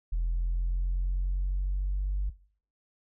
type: linear sweep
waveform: sine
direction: up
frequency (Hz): 41.73 to 49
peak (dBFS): -24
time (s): 0.12-2.3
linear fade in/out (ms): 10
effects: noise-tail reverb RT60 0.5 s tail -20 dB re dry + tanh soft clip ceiling -23 dBFS